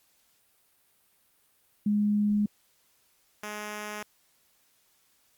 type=tone pair in turn; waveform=sine / 5% pulse; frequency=207.7 / 210 Hz; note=G#3 / G#3; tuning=0 / +19 cents; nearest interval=unison; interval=19 cents; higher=second; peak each=-22 / -24 dBFS; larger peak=first; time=1.86-2.46 / 3.43-4.03 s; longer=neither; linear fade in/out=5 ms; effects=white hiss -67 dBFS RMS until 5.37 s + Opus 48 kbps